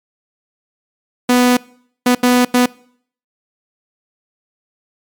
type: tone bursts at uneven times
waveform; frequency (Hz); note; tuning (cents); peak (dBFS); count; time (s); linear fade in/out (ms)
sawtooth; 247.5; B3; +4; -5; 4; 1.29-1.57 / 2.06-2.15 / 2.23-2.45 / 2.54-2.66; 5
effects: noise-tail reverb RT60 0.6 s tail -23 dB re dry + MP3 96 kbps